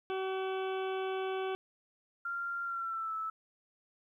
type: harmonic tone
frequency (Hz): 380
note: F#4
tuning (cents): +46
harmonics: 1 / 2 / 3 / 4 / 6 / 7 / 8 / 9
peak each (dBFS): -34 / -40 / -44 / -46 / -50 / -51 / -52 / -53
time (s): 0.1-1.55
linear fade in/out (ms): 0
type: tone with pitch glide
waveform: sine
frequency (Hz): 1387 to 1309.9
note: F6 to E6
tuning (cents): -12 to -11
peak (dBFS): -34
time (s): 2.25-3.3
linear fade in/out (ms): 5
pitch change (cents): -99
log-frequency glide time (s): 2.64-3.14
effects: 12-bit